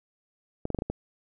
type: clicks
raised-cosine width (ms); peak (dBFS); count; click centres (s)
2; -16; 6; 0.654 / 0.703 / 0.747 / 0.788 / 0.821 / 0.9
effects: none

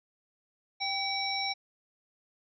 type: harmonic tone with a mistuned harmonic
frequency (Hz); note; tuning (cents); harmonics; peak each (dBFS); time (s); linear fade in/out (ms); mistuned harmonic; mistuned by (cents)
785; G5; +2; 1 / 3 / 5 / 7; -35 / -35 / -35 / -35; 0.8-1.54; 20; 3; -53
effects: none

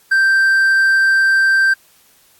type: tone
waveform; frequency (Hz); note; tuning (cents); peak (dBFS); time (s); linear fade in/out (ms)
triangle; 1568; G6; 0; -8; 0.11-1.74; 10
effects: white hiss -52 dBFS RMS until 2.39 s + AAC 64 kbps

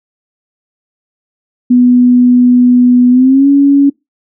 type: tone with pitch glide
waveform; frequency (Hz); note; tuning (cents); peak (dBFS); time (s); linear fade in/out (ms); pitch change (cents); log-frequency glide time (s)
sine; 246.9 to 280.4; B3 to C#4; 0 to +20; -3; 1.7-3.9; 10; +220; 3.1-3.48
effects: noise-tail reverb RT60 0.2 s tail -24 dB re dry

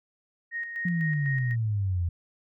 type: tone with tremolo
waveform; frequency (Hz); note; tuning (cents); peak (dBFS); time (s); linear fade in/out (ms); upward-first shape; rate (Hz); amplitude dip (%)
sine; 1864.7; A#6; 0; -29; 0.51-1.56; 50; square; 4; 50
type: exponential sweep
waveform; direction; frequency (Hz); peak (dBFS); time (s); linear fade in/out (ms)
sine; down; 179.9 to 83.8; -24; 0.85-2.09; 5
effects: none

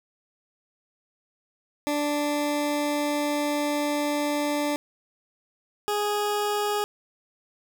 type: tone pair in turn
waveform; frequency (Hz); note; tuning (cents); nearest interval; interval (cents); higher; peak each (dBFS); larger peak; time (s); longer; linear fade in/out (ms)
20% pulse; 293.3 / 414.8; D4 / G#4; -2 / -2; tritone; 600; second; -19; neither; 1.87-4.76 / 5.88-6.84; first; 0
effects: none

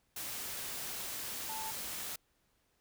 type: tone in noise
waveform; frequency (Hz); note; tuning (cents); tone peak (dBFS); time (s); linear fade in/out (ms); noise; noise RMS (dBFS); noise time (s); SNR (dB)
sine; 882; A5; +4; -41; 1.49-1.71; 5; white; -41; 0.16-2.16; -3
effects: pink hiss -75 dBFS RMS until 2.8 s

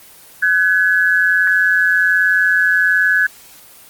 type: tone pair together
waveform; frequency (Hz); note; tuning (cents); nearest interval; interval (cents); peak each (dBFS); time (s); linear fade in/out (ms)
sine; 1507 / 1688.3; F#6 / G#6; +31 / +28; major second; 197; -14 / -13; 0.42-3.27; 10
effects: white hiss -42 dBFS RMS until 3.89 s + Opus 24 kbps

